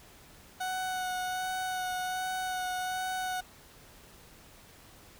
30% pulse tone with vibrato, 740 Hz, F#5, in tune, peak -29 dBFS, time 0.6-3.41 s, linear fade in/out 10 ms, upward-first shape sine, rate 1.3 Hz, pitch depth 14 cents each way, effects pink hiss -55 dBFS RMS until 5.19 s

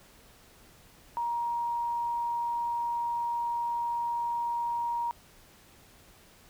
sine tone, 944 Hz, A#5, 22 cents sharp, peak -28 dBFS, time 1.17-5.11 s, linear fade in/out 0 ms, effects pink hiss -57 dBFS RMS until 6.49 s

